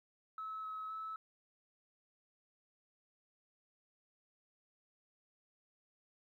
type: tone with pitch steps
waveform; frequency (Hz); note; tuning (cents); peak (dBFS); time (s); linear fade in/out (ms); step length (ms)
sine; 1296 / 1285 / 1303; E6 / E6 / E6; -30 / -45 / -20; -40; 0.38-1.16; 2; 260
effects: tanh soft clip ceiling -36 dBFS + 13-bit